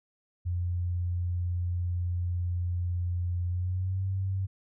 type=tone with pitch glide; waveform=sine; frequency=88.2 to 95.63 Hz; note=F2 to G2; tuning=+18 to -42 cents; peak=-27 dBFS; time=0.45-4.47 s; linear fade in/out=20 ms; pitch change=+140 cents; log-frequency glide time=3.47-4.04 s; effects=none